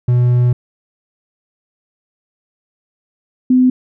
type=tone pair in turn; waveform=triangle / sine; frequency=122.8 / 254.1 Hz; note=B2 / B3; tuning=-9 / +49 cents; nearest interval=octave + minor second; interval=1258 cents; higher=second; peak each=-7 dBFS; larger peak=neither; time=0.08-0.53 / 3.5-3.7 s; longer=first; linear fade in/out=5 ms; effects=none